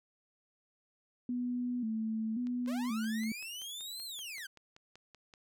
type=tone with vibrato; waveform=sine; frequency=233.1 Hz; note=A#3; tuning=in tune; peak=-32 dBFS; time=1.29-3.32 s; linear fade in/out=2 ms; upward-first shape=square; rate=0.93 Hz; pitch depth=93 cents each way
type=click train; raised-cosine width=0.2 ms; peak=-37 dBFS; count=16; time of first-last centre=2.47-5.338 s; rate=5.23 Hz
type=linear two-way sweep; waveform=sawtooth; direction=up then down; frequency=489.7 to 4282 to 1485 Hz; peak=-38 dBFS; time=2.67-4.47 s; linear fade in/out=10 ms; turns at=4.04 s
effects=none